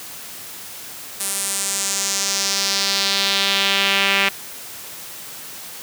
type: tone with band-pass filter sweep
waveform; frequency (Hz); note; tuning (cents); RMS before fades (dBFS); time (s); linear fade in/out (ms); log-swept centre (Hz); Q
sawtooth; 196.7; G3; +6; -20; 1.2-4.29; 5; 10000 to 2500; 2.2
effects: white hiss -35 dBFS RMS until 5.82 s + high-pass 80 Hz 12 dB/octave